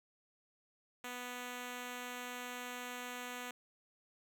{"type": "tone", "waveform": "5% pulse", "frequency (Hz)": 246.9, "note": "B3", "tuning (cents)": 0, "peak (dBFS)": -31, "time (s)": [1.04, 3.51], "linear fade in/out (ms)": 2, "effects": []}